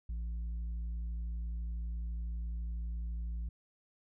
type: tone with tanh clipping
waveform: sine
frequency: 57 Hz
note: A#1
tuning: 38 cents flat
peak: -36 dBFS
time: 0.09-3.49 s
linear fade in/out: 5 ms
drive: 4 dB
effects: none